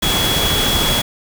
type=tone in noise; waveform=sine; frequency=3355 Hz; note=G#7; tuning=17 cents sharp; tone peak=-18 dBFS; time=0.02-1.02 s; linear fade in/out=10 ms; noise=pink; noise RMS=-18 dBFS; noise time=0.02-1.02 s; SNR=-3 dB; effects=none